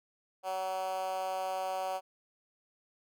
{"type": "tone with high-pass filter", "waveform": "10% pulse", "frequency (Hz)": 188.2, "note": "F#3", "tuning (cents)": 30, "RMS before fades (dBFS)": -35, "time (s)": [0.43, 2.01], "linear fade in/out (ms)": 50, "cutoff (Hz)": 660, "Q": 8, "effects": []}